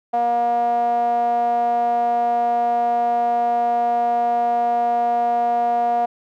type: tone with band-pass filter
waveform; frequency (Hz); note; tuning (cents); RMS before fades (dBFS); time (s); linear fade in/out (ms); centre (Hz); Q
sawtooth; 237.6; A#3; +33; -19; 0.13-6.06; 10; 730; 8.2
effects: none